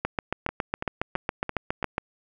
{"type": "two click trains", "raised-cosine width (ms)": 0.5, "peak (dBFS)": [-10, -14], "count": [15, 5], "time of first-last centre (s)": [[0.05, 1.981], [0.49, 1.828]], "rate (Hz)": [7.25, 2.99], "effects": []}